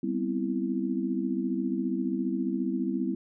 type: chord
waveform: sine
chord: C major seventh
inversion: second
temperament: equal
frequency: 196 / 246.9 / 261.6 / 329.6 Hz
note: G3 / B3 / C4 / E4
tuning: 0 / 0 / 0 / 0 cents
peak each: -32 dBFS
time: 0.03-3.15 s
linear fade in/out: 5 ms
effects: none